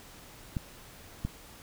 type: clicks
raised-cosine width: 5 ms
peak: -18 dBFS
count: 2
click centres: 0.568 / 1.25 s
effects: pink hiss -51 dBFS RMS until 1.62 s